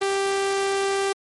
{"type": "tone", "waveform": "sawtooth", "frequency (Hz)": 392.7, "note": "G4", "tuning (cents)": 3, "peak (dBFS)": -17, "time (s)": [0.01, 1.13], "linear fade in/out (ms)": 10, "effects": ["MP3 48 kbps"]}